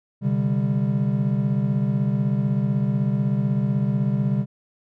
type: chord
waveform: triangle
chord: C suspended second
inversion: none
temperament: equal with one note detuned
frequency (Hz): 130.81 / 146.83 / 197.7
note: C3 / D3 / G3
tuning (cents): 0 / 0 / +15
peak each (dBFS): -21 / -23 / -21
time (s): 0.21-4.46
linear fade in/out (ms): 50
effects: none